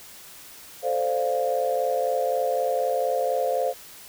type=chord; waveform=sine; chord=D minor seventh; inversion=second; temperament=equal; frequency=440 / 523.3 / 587.3 / 698.5 Hz; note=A4 / C5 / D5 / F5; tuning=0 / 0 / 0 / 0 cents; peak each=-30 / -24 / -30 / -26 dBFS; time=0.82-3.74 s; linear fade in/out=50 ms; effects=tanh soft clip ceiling -11 dBFS + white hiss -45 dBFS RMS until 4.08 s